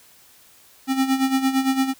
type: tone with tremolo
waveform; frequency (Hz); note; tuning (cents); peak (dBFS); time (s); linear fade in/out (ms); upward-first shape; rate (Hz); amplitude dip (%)
square; 265.8; C4; +27; -16; 0.87-1.94; 50; sine; 8.8; 70
effects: white hiss -52 dBFS RMS until 1.99 s